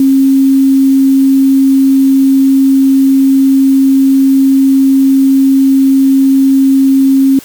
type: tone with quantisation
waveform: sine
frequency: 269.9 Hz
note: C#4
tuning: 46 cents flat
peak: -4 dBFS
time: 0-7.39 s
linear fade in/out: 2 ms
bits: 5
effects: white hiss -34 dBFS RMS until 7.44 s